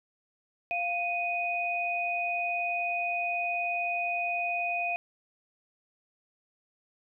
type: tone pair together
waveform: sine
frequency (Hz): 698.5 / 2489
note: F5 / D#7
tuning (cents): 0 / 0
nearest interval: octave + minor seventh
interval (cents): 2200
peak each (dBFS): -31 / -30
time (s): 0.71-4.96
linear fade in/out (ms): 0
effects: none